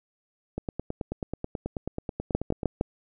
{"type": "two click trains", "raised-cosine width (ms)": 2, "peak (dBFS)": [-10, -17], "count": [4, 20], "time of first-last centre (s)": [[2.35, 2.811], [0.58, 2.632]], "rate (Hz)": [6.51, 9.26], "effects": []}